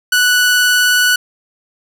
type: tone with vibrato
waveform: sawtooth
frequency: 1480 Hz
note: F#6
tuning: in tune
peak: -6 dBFS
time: 0.12-1.16 s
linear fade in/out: 5 ms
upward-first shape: sine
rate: 19 Hz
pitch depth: 8 cents each way
effects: none